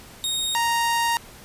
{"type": "tone pair in turn", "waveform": "sawtooth", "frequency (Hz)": [3730, 932.5], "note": ["A#7", "A#5"], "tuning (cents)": [0, 0], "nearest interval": "2 octaves", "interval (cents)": 2400, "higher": "first", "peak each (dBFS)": [-20, -16], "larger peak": "second", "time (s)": [[0.24, 0.55], [0.55, 1.17]], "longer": "second", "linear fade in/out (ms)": 0, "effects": ["pink hiss -45 dBFS RMS until 1.44 s", "resampled to 32000 Hz"]}